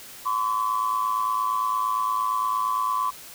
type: tone pair together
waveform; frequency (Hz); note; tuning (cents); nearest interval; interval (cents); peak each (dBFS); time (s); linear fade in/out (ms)
sine; 1027 / 1135.7; C6 / C#6; -33 / +42; major second; 175; -24; 0.25-3.11; 20
effects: tanh soft clip ceiling -15 dBFS + white hiss -43 dBFS RMS until 3.34 s